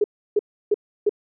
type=tone bursts; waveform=sine; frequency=415.3 Hz; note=G#4; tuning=in tune; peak=-14 dBFS; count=4; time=0.01-1.094 s; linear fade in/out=5 ms; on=31 ms; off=320 ms; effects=none